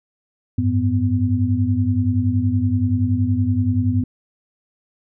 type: tone cluster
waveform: sine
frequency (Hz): 94.9 / 105.5 / 250.3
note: F#2 / G#2 / B3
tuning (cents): +44 / +28 / +23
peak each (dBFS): -20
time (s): 0.58-4.04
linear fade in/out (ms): 5
effects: none